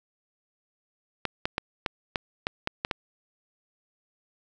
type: clicks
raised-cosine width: 0.3 ms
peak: -10 dBFS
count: 9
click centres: 1.253 / 1.455 / 1.581 / 1.862 / 2.158 / 2.469 / 2.674 / 2.849 / 2.912 s
effects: none